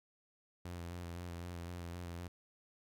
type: tone with vibrato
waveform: sawtooth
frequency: 86.8 Hz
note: F2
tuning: 10 cents flat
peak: -39 dBFS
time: 0.65-2.28 s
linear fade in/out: 5 ms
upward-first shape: square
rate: 3.9 Hz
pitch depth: 25 cents each way
effects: none